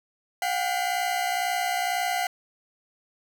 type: tone cluster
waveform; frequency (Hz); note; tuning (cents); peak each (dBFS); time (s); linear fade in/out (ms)
40% pulse; 717 / 779 / 2028; F5 / G5 / B6; +45 / -11 / +45; -26 / -29 / -31; 0.42-2.27; 2
effects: none